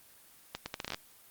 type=accelerating click train; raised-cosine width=0.2 ms; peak=-18 dBFS; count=10; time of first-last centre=0.55-0.945 s; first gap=110 ms; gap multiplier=0.74; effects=white hiss -58 dBFS RMS until 1.3 s + Opus 24 kbps